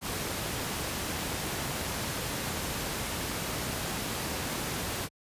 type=noise; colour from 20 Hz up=pink; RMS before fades=-33 dBFS; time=0.01-5.09 s; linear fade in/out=50 ms; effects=high-pass 60 Hz 12 dB/octave + resampled to 32000 Hz